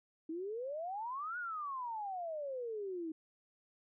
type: exponential two-way sweep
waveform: sine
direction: up then down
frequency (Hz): 311.1 to 1480 to 311.1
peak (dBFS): -38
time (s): 0.29-3.12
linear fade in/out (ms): 5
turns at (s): 1.38
effects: none